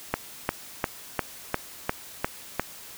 click train, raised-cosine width 0.5 ms, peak -8 dBFS, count 8, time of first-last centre 0.14-2.596 s, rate 2.85 Hz, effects white hiss -44 dBFS RMS until 2.97 s

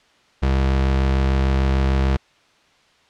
square tone pair together, 66.7 / 133.4 Hz, C2 / C3, +34 / +34 cents, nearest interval octave, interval 1200 cents, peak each -17 / -25 dBFS, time 0.42-2.17 s, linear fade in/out 10 ms, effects white hiss -56 dBFS RMS until 3.09 s + low-pass 4000 Hz 12 dB/octave

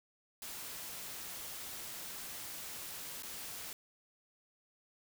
white noise with dropouts, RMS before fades -45 dBFS, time 0.42-3.73 s, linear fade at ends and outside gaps 1 ms, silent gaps 3.223-3.232 s, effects none

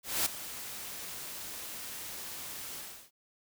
white noise with ADSR envelope, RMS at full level -28 dBFS, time 0.03-3.11 s, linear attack 230 ms, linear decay 7 ms, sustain -14 dB, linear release 340 ms, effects none

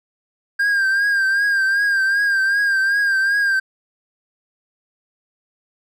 triangle tone with vibrato, 1600 Hz, G6, 35 cents sharp, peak -13 dBFS, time 0.59-3.6 s, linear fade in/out 10 ms, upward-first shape triangle, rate 2.6 Hz, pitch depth 62 cents each way, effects none

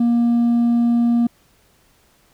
triangle tone with hard clipping, 236.3 Hz, A#3, 24 cents sharp, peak -12 dBFS, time 0-1.27 s, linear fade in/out 5 ms, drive 1 dB, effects pink hiss -57 dBFS RMS until 2.33 s

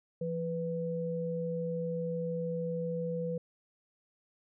sine tone pair together, 169.3 / 494.9 Hz, E3 / B4, +46 / +4 cents, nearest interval octave + perfect fifth, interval 1858 cents, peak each -35 / -34 dBFS, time 0.21-3.38 s, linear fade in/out 5 ms, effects none

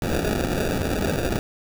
violet noise with sample-and-hold, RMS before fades -24 dBFS, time 0.02-1.39 s, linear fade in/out 2 ms, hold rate 1050 Hz, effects none

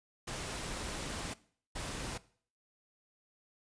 pink noise bursts at uneven times, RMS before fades -40 dBFS, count 2, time 0.27-1.34 / 1.75-2.18 s, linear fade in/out 10 ms, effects noise-tail reverb RT60 0.5 s tail -19 dB re dry + resampled to 22050 Hz

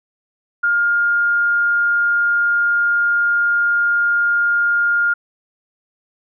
sine tone, 1412 Hz, F6, 19 cents sharp, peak -13 dBFS, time 0.63-5.14 s, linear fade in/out 10 ms, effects none

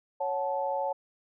sine chord, F# minor, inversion second, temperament equal with one note detuned, 554.4 / 740 / 872.4 Hz, C#5 / F#5 / A5, 0 / 0 / -15 cents, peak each -31 / -35 / -31 dBFS, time 0.2-0.93 s, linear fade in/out 10 ms, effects none

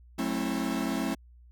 45% pulse chord, F# half-diminished seventh, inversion none, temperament equal with one note detuned, 185 / 220 / 267.6 / 329.6 Hz, F#3 / A3 / C4 / E4, 0 / 0 / +39 / 0 cents, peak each -36 / -33 / -32 / -35 dBFS, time 0.18-1.15 s, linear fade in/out 10 ms, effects added 60 Hz sine -51 dBFS peak until 1.51 s

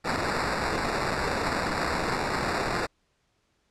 blue noise with sample-and-hold, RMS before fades -28 dBFS, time 0.04-2.87 s, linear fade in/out 20 ms, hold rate 3150 Hz, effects pink hiss -71 dBFS RMS until 3.7 s + low-pass 7000 Hz 12 dB/octave

